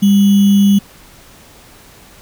sine tone with sample-and-hold, 200 Hz, G3, 35 cents sharp, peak -6 dBFS, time 0.02-0.79 s, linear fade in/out 10 ms, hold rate 3150 Hz, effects pink hiss -42 dBFS RMS until 2.21 s

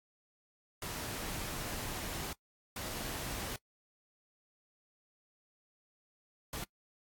pink noise bursts at uneven times, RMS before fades -40 dBFS, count 3, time 0.82-2.33 / 2.76-3.56 / 6.53-6.64 s, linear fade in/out 2 ms, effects noise-tail reverb RT60 0.1 s tail -24 dB re dry + AAC 64 kbps

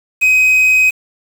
triangle tone with quantisation, 2521 Hz, D#7, 22 cents sharp, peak -6 dBFS, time 0.21-0.91 s, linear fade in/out 20 ms, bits 5, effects none

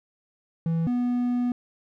triangle tone pair in turn, 164.81 / 244.9 Hz, E3 / B3, 0 / -14 cents, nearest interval perfect fifth, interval 686 cents, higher second, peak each -20 dBFS, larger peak neither, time 0.66-0.87 / 0.87-1.52 s, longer second, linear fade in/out 2 ms, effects none

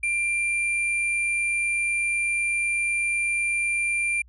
sine tone pair together, 2376 / 9504 Hz, D7 / D9, +20 / +20 cents, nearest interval 2 octaves, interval 2400 cents, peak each -22 / -34 dBFS, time 0.03-4.22 s, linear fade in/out 5 ms, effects added 60 Hz sine -49 dBFS peak until 4.28 s

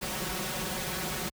pink noise with comb filter, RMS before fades -33 dBFS, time 0.01-1.3 s, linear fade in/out 20 ms, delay 5.4 ms, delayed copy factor +1, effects high-pass 60 Hz 12 dB/octave

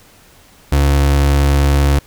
35% pulse tone, 70.4 Hz, C#2, 27 cents sharp, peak -8 dBFS, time 0.72-1.99 s, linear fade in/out 5 ms, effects pink hiss -46 dBFS RMS until 2.06 s

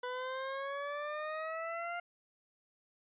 20% pulse exponential sweep, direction up, 493.9 to 702 Hz, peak -32 dBFS, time 0.03-2 s, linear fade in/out 5 ms, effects resampled to 8000 Hz

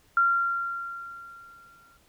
sine tone with exponential decay, 1380 Hz, F6, 21 cents flat, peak -17 dBFS, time 0.17-1.97 s, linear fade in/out 2 ms, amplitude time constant 390 ms, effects pink hiss -62 dBFS RMS until 2.08 s

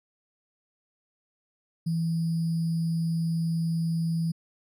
sine tone with sample-and-hold, 164.81 Hz, E3, in tune, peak -24 dBFS, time 1.86-4.32 s, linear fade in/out 10 ms, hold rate 4900 Hz, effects resampled to 32000 Hz

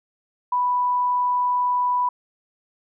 sine tone, 987.8 Hz, B5, in tune, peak -18 dBFS, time 0.52-2.09 s, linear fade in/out 5 ms, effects none

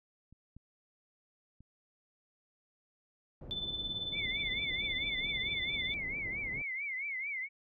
clicks, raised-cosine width 5 ms, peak -45 / -39 / -44 dBFS, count 3, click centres 0.326 / 0.566 / 1.606 s
pink low-pass noise, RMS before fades -47 dBFS, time 3.41-6.62 s, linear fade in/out 2 ms, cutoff 480 Hz, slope 12 dB/octave
sine tone with tremolo, 3520 Hz, A7, in tune, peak -33 dBFS, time 3.51-5.94 s, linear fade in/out 0 ms, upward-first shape sine, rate 18 Hz, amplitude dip 60%
sine tone with vibrato, 2169 Hz, C#7, 38 cents flat, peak -35 dBFS, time 4.12-7.49 s, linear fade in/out 50 ms, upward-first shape triangle, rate 4.5 Hz, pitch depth 150 cents each way
effects none

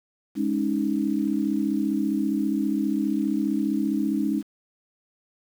sine chord, Ab suspended fourth, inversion none, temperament equal with one note detuned, 207.7 / 277.2 / 312.2 Hz, Ab3 / Db4 / Eb4, 0 / 0 / +6 cents, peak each -26 dBFS, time 0.35-4.43 s, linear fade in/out 50 ms, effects 8-bit

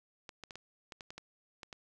clicks, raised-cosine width 0.2 ms, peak -28 dBFS, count 10, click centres 0.292 / 0.437 / 0.508 / 0.556 / 0.922 / 1.008 / 1.105 / 1.18 / 1.632 / 1.728 s, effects none

